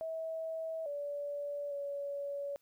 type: tone with pitch steps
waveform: sine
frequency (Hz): 647 / 576 / 566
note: E5 / D5 / C#5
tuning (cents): -32 / -34 / +36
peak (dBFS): -36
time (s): 0.01-2.56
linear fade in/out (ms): 0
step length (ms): 850
effects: white hiss -75 dBFS RMS until 2.61 s